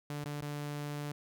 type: tone with dropouts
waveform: sawtooth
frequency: 146.4 Hz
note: D3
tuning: 5 cents flat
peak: -33 dBFS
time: 0.1-1.12 s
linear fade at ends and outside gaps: 2 ms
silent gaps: 0.241-0.258 / 0.411-0.423 s
effects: none